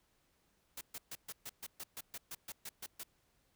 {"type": "noise bursts", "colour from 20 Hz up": "white", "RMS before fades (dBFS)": -45, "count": 14, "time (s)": [0.77, 3.034], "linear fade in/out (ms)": 5, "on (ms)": 41, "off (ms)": 130, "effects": ["pink hiss -75 dBFS RMS until 3.55 s"]}